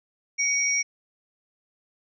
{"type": "tone pair together", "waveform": "sine", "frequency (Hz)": [2247, 5662], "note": ["C#7", "F8"], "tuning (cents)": [23, 23], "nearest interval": "octave + major third", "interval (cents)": 1600, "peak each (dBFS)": -24, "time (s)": [0.38, 0.83], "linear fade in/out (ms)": 20, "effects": []}